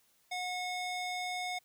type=tone with band-pass filter; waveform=square; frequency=727 Hz; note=F#5; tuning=31 cents flat; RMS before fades=-37 dBFS; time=0.31-1.59 s; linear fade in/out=10 ms; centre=3000 Hz; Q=0.58; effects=white hiss -70 dBFS RMS until 1.64 s